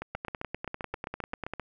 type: two click trains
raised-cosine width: 0.5 ms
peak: -20 / -19 dBFS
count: 13 / 15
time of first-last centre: 0.02-1.597 / 0.15-1.536 s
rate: 7.61 / 10.1 Hz
effects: none